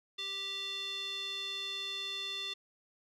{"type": "tone with band-pass filter", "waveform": "square", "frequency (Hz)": 392, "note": "G4", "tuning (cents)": 0, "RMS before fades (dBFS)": -39, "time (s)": [0.18, 2.54], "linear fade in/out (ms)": 10, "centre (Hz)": 3500, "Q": 5.9, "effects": []}